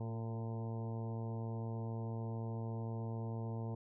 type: harmonic tone with a mistuned harmonic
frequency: 113.6 Hz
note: A#2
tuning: 44 cents flat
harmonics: 1 / 2 / 3 / 4 / 5 / 6 / 7 / 8 / 9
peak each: -39 / -46 / -52 / -50 / -55 / -55 / -58 / -55 / -62 dBFS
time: 0-3.75 s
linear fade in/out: 5 ms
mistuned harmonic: 3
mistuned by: +21 cents
effects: none